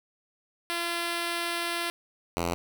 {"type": "tone pair in turn", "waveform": "5% pulse", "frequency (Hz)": [342.1, 85.53], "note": ["F4", "F2"], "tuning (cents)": [-36, -36], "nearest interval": "2 octaves", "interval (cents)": 2400, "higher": "first", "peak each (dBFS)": [-17, -16], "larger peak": "second", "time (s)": [[0.7, 1.9], [2.37, 2.54]], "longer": "first", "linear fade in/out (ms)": 0, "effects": []}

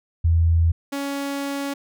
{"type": "tone pair in turn", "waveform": ["sine", "sawtooth"], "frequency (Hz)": [83, 279.8], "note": ["E2", "C#4"], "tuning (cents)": [12, 16], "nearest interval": "octave + major sixth", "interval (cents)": 2104, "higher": "second", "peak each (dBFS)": [-14, -21], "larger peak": "first", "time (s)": [[0.24, 0.72], [0.92, 1.74]], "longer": "second", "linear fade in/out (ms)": 10, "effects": []}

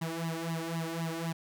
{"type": "tone with flanger", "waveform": "sawtooth", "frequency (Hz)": 164.81, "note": "E3", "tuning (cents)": 0, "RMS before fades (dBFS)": -35, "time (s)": [0.01, 1.33], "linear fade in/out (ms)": 10, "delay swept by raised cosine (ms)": [1, 2.8], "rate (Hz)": 3.9, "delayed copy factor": 0.9, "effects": []}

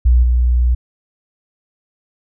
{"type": "tone with level steps", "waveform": "sine", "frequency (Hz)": 60.9, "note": "B1", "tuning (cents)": -24, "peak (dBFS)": [-7, -10], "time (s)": [0.05, 0.75], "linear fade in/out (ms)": 10, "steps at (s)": 0.23, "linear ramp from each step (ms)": 5, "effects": []}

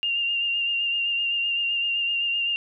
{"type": "tone with vibrato", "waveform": "sine", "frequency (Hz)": 2794, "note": "F7", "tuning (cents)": 0, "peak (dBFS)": -22, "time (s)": [0.03, 2.56], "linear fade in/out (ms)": 0, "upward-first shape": "sine", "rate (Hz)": 7.8, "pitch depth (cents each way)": 24, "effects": []}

